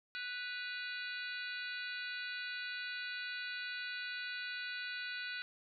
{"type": "harmonic tone with a mistuned harmonic", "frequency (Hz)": 493.9, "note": "B4", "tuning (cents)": 0, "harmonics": [3, 4, 5, 6, 7, 8, 9], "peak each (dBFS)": [-42, -50, -47, -52, -55, -47, -53], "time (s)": [0.15, 5.42], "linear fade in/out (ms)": 0, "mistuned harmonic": 6, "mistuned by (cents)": -75, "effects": []}